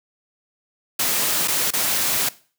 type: noise with dropouts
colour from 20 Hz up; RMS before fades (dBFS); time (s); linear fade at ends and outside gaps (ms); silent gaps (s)
white; -21; 0.99-2.29; 5; 1.476-1.481 / 1.707-1.734
effects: noise-tail reverb RT60 0.4 s tail -19 dB re dry + high-pass 100 Hz 12 dB/octave